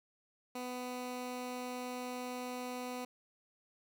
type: tone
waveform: 15% pulse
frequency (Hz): 249.5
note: B3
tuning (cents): +18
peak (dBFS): -33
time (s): 0.55-3.05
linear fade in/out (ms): 5
effects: none